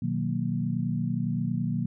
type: chord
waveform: sine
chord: B major seventh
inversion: none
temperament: equal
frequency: 123.47 / 155.56 / 185 / 233.1 Hz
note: B2 / D#3 / F#3 / A#3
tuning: 0 / 0 / 0 / 0 cents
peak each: -31 dBFS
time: 0.02-1.86 s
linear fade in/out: 5 ms
effects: none